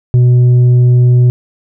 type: tone with tanh clipping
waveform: sine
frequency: 123.4 Hz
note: B2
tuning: 1 cent flat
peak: -5 dBFS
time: 0.14-1.3 s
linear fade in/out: 0 ms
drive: 4 dB
effects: none